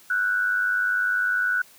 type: tone with amplitude modulation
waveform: sine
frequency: 1480 Hz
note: F#6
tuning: in tune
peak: -17 dBFS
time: 0.1-1.62 s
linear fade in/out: 5 ms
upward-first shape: sine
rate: 100 Hz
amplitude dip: 70%
effects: white hiss -52 dBFS RMS until 1.78 s + high-pass 80 Hz 12 dB/octave